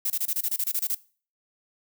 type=noise bursts; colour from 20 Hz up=violet; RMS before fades=-26 dBFS; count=12; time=0.05-0.948 s; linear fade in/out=5 ms; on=51 ms; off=26 ms; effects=noise-tail reverb RT60 0.4 s tail -20 dB re dry